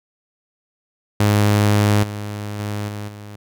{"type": "tone with level steps", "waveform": "sawtooth", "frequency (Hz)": 103.83, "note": "G#2", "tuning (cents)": 0, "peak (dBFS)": [-9, -22, -19, -23, -30], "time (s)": [1.2, 3.36], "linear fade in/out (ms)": 5, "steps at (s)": [2.03, 2.59, 2.88, 3.08], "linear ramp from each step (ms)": 5, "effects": []}